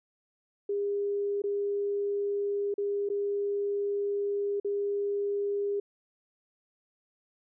sine tone with dropouts, 404.8 Hz, G#4, 44 cents flat, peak -27 dBFS, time 0.69-5.8 s, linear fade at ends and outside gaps 5 ms, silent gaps 1.42-1.438 / 2.741-2.78 / 3.09-3.099 / 4.6-4.646 s, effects none

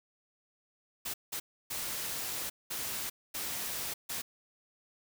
white noise bursts at uneven times, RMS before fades -37 dBFS, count 6, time 1.05-1.14 / 1.32-1.4 / 1.7-2.5 / 2.7-3.1 / 3.34-3.94 / 4.09-4.22 s, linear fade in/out 10 ms, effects none

